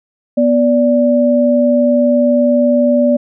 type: tone pair together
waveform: sine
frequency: 245.1 / 583 Hz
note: B3 / D5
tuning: -13 / -13 cents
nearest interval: octave + minor third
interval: 1500 cents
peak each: -11 dBFS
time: 0.37-3.17 s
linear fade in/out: 10 ms
effects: none